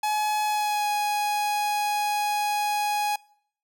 45% pulse tone with pitch glide, 847 to 831.5 Hz, G#5 to G#5, +34 to +2 cents, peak -23 dBFS, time 0.03-3.16 s, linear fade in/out 5 ms, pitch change -32 cents, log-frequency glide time 0.43-0.88 s, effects noise-tail reverb RT60 0.6 s tail -24 dB re dry

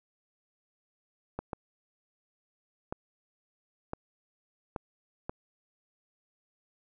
clicks, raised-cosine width 1 ms, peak -20 dBFS, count 6, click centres 1.39 / 1.532 / 2.925 / 3.934 / 4.762 / 5.295 s, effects none

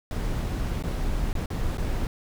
brown noise with dropouts, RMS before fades -27 dBFS, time 0.11-2.07 s, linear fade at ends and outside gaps 1 ms, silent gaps 0.825-0.837 / 1.33-1.352 / 1.459-1.503 / 1.773-1.781 s, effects none

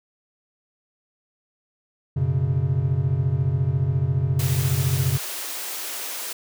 triangle chord, F# suspended fourth, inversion none, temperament equal with one note detuned, 92.5 / 124.19 / 138.59 Hz, F#2 / B2 / C#3, 0 / +10 / 0 cents, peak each -24 / -22 / -20 dBFS, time 2.16-5.18 s, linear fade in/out 10 ms
white high-pass noise, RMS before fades -31 dBFS, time 4.39-6.33 s, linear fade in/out 5 ms, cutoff 310 Hz, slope 24 dB/octave
effects none

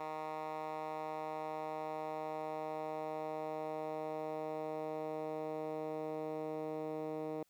10% pulse tone with band-pass filter sweep, 155.56 Hz, D#3, in tune, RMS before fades -41 dBFS, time 0-7.43 s, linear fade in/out 2 ms, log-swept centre 940 to 420 Hz, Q 1.4, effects white hiss -75 dBFS RMS until 7.49 s

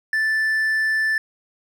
triangle tone, 1760 Hz, A6, in tune, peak -16 dBFS, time 0.13-1.18 s, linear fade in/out 2 ms, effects none

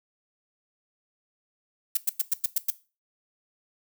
violet noise bursts, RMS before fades -23 dBFS, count 7, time 1.95-2.704 s, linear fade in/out 5 ms, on 22 ms, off 100 ms, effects noise-tail reverb RT60 0.3 s tail -17 dB re dry

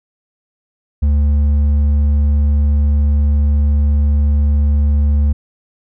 sine tone with hard clipping, 72.9 Hz, D2, 12 cents flat, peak -11 dBFS, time 1.02-5.33 s, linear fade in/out 10 ms, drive 4 dB, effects none

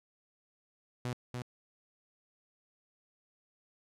sawtooth tone with echo, 123.5 Hz, B2, in tune, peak -30 dBFS, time 1.05-1.13 s, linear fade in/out 0 ms, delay 290 ms, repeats 1, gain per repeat -3 dB, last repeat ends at 1.42 s, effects low-pass 10000 Hz 12 dB/octave

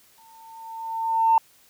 sine tone with exponential growth, 902 Hz, A5, 43 cents sharp, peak -12 dBFS, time 0.18-1.38 s, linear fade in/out 2 ms, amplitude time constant 260 ms, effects tanh soft clip ceiling -8 dBFS + white hiss -57 dBFS RMS until 1.69 s

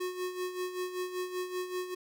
square tone with tremolo, 364.4 Hz, F#4, 26 cents flat, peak -32 dBFS, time 0-1.95 s, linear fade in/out 10 ms, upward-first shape sine, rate 5.2 Hz, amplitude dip 65%, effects none

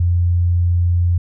sine tone, 87.31 Hz, F2, in tune, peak -12 dBFS, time 0-1.18 s, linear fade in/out 5 ms, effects none

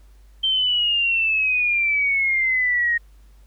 sine exponential sweep, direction down, 3136 to 1864.7 Hz, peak -17 dBFS, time 0.43-2.98 s, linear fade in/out 10 ms, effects added 50 Hz sine -46 dBFS peak until 3.46 s + pink hiss -62 dBFS RMS until 3.46 s

